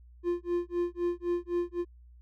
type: tone with tremolo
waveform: triangle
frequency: 349.2 Hz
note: F4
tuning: in tune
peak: -23 dBFS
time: 0.23-1.85 s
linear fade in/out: 50 ms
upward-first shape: sine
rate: 3.9 Hz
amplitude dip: 100%
effects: added 60 Hz sine -51 dBFS peak until 2.21 s